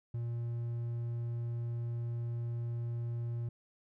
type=tone; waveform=triangle; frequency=118 Hz; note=A#2; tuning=22 cents sharp; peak=-32 dBFS; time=0.14-3.49 s; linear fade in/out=5 ms; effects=none